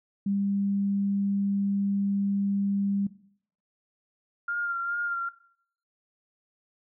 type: tone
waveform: sine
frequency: 199.2 Hz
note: G3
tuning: 28 cents sharp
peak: -24 dBFS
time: 0.26-3.07 s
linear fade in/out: 5 ms
type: tone with vibrato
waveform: sine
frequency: 1396.9 Hz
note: F6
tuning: in tune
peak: -27 dBFS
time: 4.48-5.29 s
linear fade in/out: 5 ms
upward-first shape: sine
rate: 2.4 Hz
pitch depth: 27 cents each way
effects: noise-tail reverb RT60 0.6 s tail -17 dB re dry